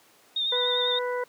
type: tone with vibrato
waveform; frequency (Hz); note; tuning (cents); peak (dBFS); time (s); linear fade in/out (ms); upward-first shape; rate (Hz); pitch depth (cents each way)
sine; 3650; A#7; -37; -24; 0.36-0.99; 5; sine; 10; 41
type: harmonic tone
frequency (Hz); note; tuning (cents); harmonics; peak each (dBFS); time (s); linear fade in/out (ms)
493.9; B4; 0; 1 / 2 / 3 / 4; -27 / -33 / -37 / -39; 0.52-1.24; 5
effects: pink hiss -57 dBFS RMS until 1.28 s + high-pass 300 Hz 12 dB/octave